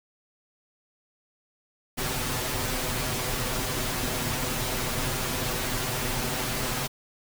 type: noise with comb filter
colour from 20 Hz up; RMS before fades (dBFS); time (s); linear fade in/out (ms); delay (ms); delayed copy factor
pink; -29; 1.97-6.88; 20; 7.9; +0.75
effects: none